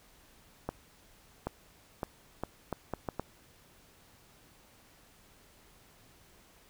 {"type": "accelerating click train", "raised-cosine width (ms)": 1, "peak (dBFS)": -19, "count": 8, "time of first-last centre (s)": [0.69, 3.196], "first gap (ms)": 780, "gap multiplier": 0.72, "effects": ["pink hiss -61 dBFS RMS until 6.69 s"]}